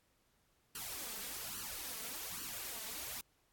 white noise with flanger, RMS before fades -44 dBFS, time 0.75-3.21 s, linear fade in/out 2 ms, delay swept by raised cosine 0.67 to 4.57 ms, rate 1.2 Hz, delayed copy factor +1, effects pink hiss -75 dBFS RMS until 3.52 s + AAC 64 kbps

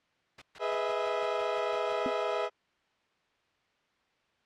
white noise bursts, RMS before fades -43 dBFS, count 10, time 0.38-1.93 s, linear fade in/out 5 ms, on 38 ms, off 130 ms
30% pulse chord, E major seventh, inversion first, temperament equal with one note detuned, 415.3 / 493.9 / 630.6 / 659.3 Hz, G#4 / B4 / D#5 / E5, 0 / 0 / +23 / 0 cents, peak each -32 dBFS, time 0.59-2.5 s, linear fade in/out 50 ms
sine tone with exponential decay, 261.6 Hz, C4, in tune, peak -26 dBFS, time 2.06-2.13 s, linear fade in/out 1 ms, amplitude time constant 15 ms
effects white hiss -71 dBFS RMS until 4.45 s + low-pass 3000 Hz 12 dB/octave

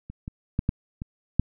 clicks, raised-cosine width 5 ms, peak -25 / -21 / -11 / -10 / -20 / -6 dBFS, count 6, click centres 0.1 / 0.279 / 0.591 / 0.691 / 1.019 / 1.396 s, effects none

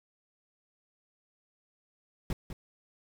brown noise with echo, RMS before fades -31 dBFS, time 2.3-2.33 s, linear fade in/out 2 ms, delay 200 ms, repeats 1, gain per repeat -9 dB, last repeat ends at 2.53 s, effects none

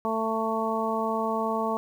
harmonic tone, 222.6 Hz, A3, 20 cents sharp, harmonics 1 / 2 / 3 / 4 / 5, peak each -31 / -31 / -31 / -31 / -31 dBFS, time 0.05-1.77 s, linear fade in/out 0 ms, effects 9-bit

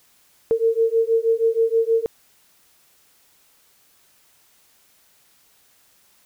sine beating tone pair, 451.4 / 457.7 Hz, A4 / A#4, +44 / -32 cents, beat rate 6.3 Hz, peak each -19 / -19 dBFS, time 0.51-2.06 s, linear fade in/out 0 ms, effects white hiss -58 dBFS RMS until 6.25 s

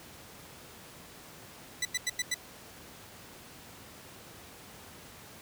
15% pulse tone bursts, 1984 Hz, B6, 7 cents sharp, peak -22 dBFS, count 5, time 1.82-2.344 s, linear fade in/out 5 ms, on 32 ms, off 91 ms, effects pink hiss -50 dBFS RMS until 5.41 s + high-pass 80 Hz 12 dB/octave

